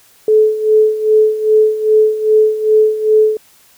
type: tone with tremolo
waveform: sine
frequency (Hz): 432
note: A4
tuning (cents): -32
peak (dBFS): -5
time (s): 0.28-3.37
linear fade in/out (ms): 2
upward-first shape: sine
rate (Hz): 2.5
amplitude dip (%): 75
effects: white hiss -48 dBFS RMS until 3.77 s